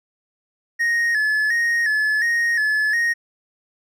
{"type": "tone with vibrato", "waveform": "triangle", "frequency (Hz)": 1792, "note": "A6", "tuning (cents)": 31, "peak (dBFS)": -15, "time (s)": [0.79, 3.14], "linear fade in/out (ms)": 20, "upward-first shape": "square", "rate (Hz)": 1.4, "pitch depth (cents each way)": 71, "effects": []}